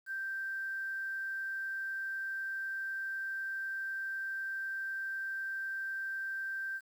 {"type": "tone with quantisation", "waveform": "sine", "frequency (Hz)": 1568, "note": "G6", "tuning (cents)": 0, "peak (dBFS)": -35, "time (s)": [0.06, 6.81], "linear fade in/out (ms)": 50, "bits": 10, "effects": []}